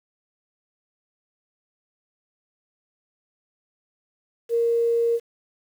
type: tone with quantisation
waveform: sine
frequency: 466.2 Hz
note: A#4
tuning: in tune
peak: -18 dBFS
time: 4.49-5.2 s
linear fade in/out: 50 ms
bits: 8
effects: none